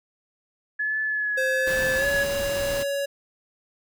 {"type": "tone with vibrato", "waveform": "sine", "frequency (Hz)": 1706, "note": "G#6", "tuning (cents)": 46, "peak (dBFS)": -23, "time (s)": [0.79, 2.24], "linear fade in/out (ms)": 10, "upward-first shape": "triangle", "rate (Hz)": 1.2, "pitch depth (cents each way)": 33}
{"type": "tone with pitch glide", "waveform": "square", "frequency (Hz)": [523.3, 560.9], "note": ["C5", "C#5"], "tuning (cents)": [0, 20], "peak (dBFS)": -25, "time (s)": [1.37, 3.06], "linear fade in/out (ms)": 10, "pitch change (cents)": 120, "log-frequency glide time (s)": [1.96, 2.06]}
{"type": "noise", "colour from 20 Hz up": "pink", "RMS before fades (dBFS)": -33, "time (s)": [1.66, 2.84], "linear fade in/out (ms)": 20}
{"effects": []}